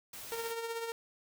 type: noise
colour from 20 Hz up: white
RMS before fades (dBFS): -46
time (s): 0.13-0.52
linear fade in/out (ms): 5
type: tone with tremolo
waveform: sawtooth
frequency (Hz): 460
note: A#4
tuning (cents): -23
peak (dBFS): -30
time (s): 0.32-0.92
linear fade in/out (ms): 0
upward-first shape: triangle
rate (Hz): 16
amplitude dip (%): 55
effects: none